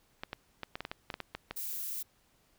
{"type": "clicks", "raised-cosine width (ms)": 0.3, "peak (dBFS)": -21, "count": 12, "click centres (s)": [0.235, 0.331, 0.633, 0.755, 0.806, 0.851, 0.915, 1.102, 1.141, 1.203, 1.35, 1.51]}
{"type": "noise", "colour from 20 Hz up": "violet", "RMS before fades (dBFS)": -38, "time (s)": [1.56, 2.03], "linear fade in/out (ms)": 10}
{"effects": ["pink hiss -69 dBFS RMS until 2.58 s"]}